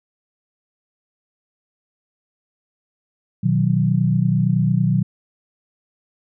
sine chord, B major, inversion none, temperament equal with one note detuned, 123.47 / 156.1 / 185 Hz, B2 / D#3 / F#3, 0 / +6 / 0 cents, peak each -19 dBFS, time 3.43-5.03 s, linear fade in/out 10 ms, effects none

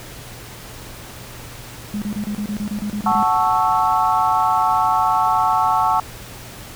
sine tone bursts, 207.7 Hz, G#3, in tune, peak -21 dBFS, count 12, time 1.94-3.228 s, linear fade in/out 0 ms, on 78 ms, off 32 ms
sine chord, F# minor seventh, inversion none, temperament equal, 740 / 880 / 1108.7 / 1318.5 Hz, F#5 / A5 / C#6 / E6, 0 / 0 / 0 / 0 cents, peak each -20 / -18 / -20 / -22 dBFS, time 3.06-6 s, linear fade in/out 2 ms
effects added 118 Hz sine -41 dBFS peak until 6.75 s + pink hiss -37 dBFS RMS until 6.75 s

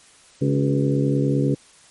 harmonic tone with a mistuned harmonic, 70 Hz, C#2, 18 cents sharp, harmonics 2 / 3 / 4 / 5 / 6 / 7, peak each -20 / -27 / -22 / -28 / -28 / -28 dBFS, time 0.41-1.55 s, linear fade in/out 10 ms, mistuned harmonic 5, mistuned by +72 cents, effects white hiss -51 dBFS RMS until 1.9 s + MP3 48 kbps

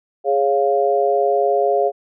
sine chord, Db major, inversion second, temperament equal, 415.3 / 554.4 / 698.5 Hz, Ab4 / Db5 / F5, 0 / 0 / 0 cents, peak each -18 / -19 / -18 dBFS, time 0.24-1.92 s, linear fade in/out 50 ms, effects none

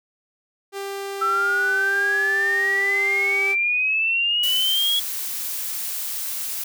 sawtooth tone, 395.5 Hz, G4, 15 cents sharp, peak -24 dBFS, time 0.72-3.56 s, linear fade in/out 50 ms
sine exponential sweep, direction up, 1326 to 3356 Hz, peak -18 dBFS, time 1.21-5 s, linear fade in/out 10 ms
blue noise, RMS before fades -28 dBFS, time 4.43-6.64 s, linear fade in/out 5 ms
effects none

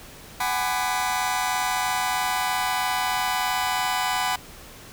sawtooth chord, G# half-diminished seventh, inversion third, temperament just, 747.5 / 830.6 / 996.7 / 1196.1 Hz, F#5 / G#5 / B5 / D6, +17 / 0 / +16 / +31 cents, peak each -23 / -26 / -23 / -29 dBFS, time 0.4-4.36 s, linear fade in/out 5 ms, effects pink hiss -44 dBFS RMS until 4.92 s

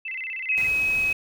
sine tone with vibrato, 2331 Hz, D7, 14 cents flat, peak -29 dBFS, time 0.05-0.67 s, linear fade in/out 5 ms, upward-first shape square, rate 16 Hz, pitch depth 220 cents each way
sine tone, 2548 Hz, D#7, 41 cents sharp, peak -20 dBFS, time 0.49-1.13 s, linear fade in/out 5 ms
pink noise, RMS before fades -39 dBFS, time 0.57-1.13 s, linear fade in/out 5 ms
effects none

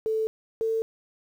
sine tone pair in turn, 440 / 447.9 Hz, A4 / A4, 0 / +31 cents, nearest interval unison, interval 31 cents, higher second, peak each -23 dBFS, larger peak neither, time 0.06-0.27 / 0.61-0.82 s, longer neither, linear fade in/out 0 ms, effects 9-bit

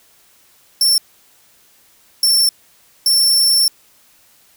sawtooth tone bursts at uneven times, 5410 Hz, E8, 44 cents sharp, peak -8 dBFS, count 3, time 0.81-0.98 / 2.23-2.49 / 3.06-3.68 s, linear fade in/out 2 ms, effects white hiss -52 dBFS RMS until 4.56 s

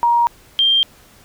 sine tone pair in turn, 945 / 3179 Hz, A#5 / G7, +23 / +24 cents, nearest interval octave + major sixth, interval 2101 cents, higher second, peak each -11 dBFS, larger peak neither, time 0.03-0.27 / 0.59-0.83 s, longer neither, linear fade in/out 0 ms, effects pink hiss -48 dBFS RMS until 1.24 s

